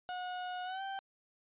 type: tone with pitch glide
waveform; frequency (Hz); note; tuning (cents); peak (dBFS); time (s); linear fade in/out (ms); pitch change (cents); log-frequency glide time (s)
35% pulse; 727 to 779.2; F#5 to G5; -31 to -11; -36; 0.09-0.99; 0; +120; 0.64-0.82
effects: resampled to 8000 Hz